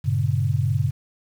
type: chord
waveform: sine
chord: G diminished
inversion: none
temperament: just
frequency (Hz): 98 / 117.6 / 141.12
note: G2 / Bb2 / Db3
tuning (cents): 0 / +16 / +31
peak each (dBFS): -23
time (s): 0.04-0.91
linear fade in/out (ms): 20
effects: 8-bit